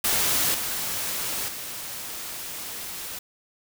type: noise with level steps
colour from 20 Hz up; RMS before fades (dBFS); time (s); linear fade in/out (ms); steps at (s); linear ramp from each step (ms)
white; -23 / -29 / -35; 0.04-3.19; 5; 0.54 / 1.48; 5
effects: none